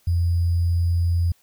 sine tone with sample-and-hold, 85.8 Hz, F2, 30 cents flat, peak -17 dBFS, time 0.07-1.32 s, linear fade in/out 5 ms, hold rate 4900 Hz, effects white hiss -61 dBFS RMS until 1.42 s

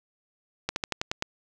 slowing click train, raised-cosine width 0.2 ms, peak -10 dBFS, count 7, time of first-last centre 0.69-1.224 s, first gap 71 ms, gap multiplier 1.09, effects none

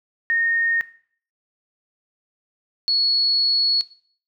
sine tone pair in turn, 1844 / 4371 Hz, A#6 / C#8, -19 / -25 cents, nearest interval octave + minor third, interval 1494 cents, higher second, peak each -17 dBFS, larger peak neither, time 0.3-0.81 / 2.88-3.81 s, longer second, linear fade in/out 0 ms, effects noise-tail reverb RT60 0.5 s tail -17 dB re dry

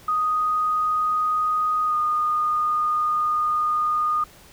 sine tone with pitch glide, 1244.5 to 1225.9 Hz, D#6 to D#6, 0 to -26 cents, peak -19 dBFS, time 0.08-4.24 s, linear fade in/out 5 ms, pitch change -26 cents, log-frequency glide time 1.86-1.95 s, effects pink hiss -49 dBFS RMS until 4.52 s

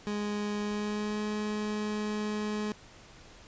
30% pulse tone with pitch glide, 207.7 to 211.2 Hz, G#3 to G#3, 0 to +29 cents, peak -28 dBFS, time 0.07-2.72 s, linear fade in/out 0 ms, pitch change +29 cents, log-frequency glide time 0.61-1.23 s, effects pink hiss -53 dBFS RMS until 3.47 s + resampled to 16000 Hz

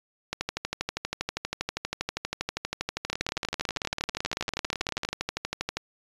two click trains, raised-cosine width 0.2 ms, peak -11 / -12 dBFS, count 69 / 37, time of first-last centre 0.33-5.77 / 3.1-5.089 s, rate 12.5 / 18.1 Hz, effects resampled to 24000 Hz

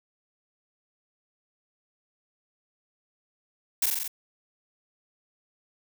blue noise with echo, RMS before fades -23 dBFS, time 3.82-3.86 s, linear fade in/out 5 ms, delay 44 ms, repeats 5, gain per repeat -2 dB, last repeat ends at 4.08 s, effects none

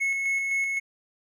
triangle tone with tremolo, 2188 Hz, C#7, 23 cents flat, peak -21 dBFS, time 0-0.8 s, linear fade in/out 20 ms, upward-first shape square, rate 3.9 Hz, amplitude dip 30%, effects none

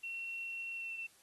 sine tone with pitch glide, 2721 to 2691 Hz, F7 to E7, -46 to +35 cents, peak -39 dBFS, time 0.03-1.07 s, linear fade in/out 10 ms, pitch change -19 cents, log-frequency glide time 0.74-0.93 s, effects white hiss -65 dBFS RMS until 1.22 s + AAC 32 kbps

